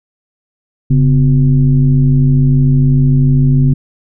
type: tone with frequency modulation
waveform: sine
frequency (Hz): 138.59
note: C#3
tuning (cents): 0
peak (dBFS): -6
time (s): 0.9-3.74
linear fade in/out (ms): 10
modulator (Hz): 113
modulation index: 0.73
effects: none